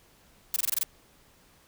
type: noise bursts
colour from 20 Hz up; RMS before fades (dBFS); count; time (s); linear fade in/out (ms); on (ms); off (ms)
blue; -26; 7; 0.54-0.832; 2; 22; 23
effects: pink hiss -60 dBFS RMS until 1.67 s